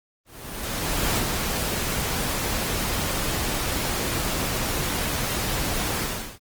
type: noise with ADSR envelope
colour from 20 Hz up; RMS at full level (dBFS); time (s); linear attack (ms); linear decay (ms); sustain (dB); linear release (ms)
pink; -23; 0.25-6.39; 920; 56; -3; 380
effects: Opus 24 kbps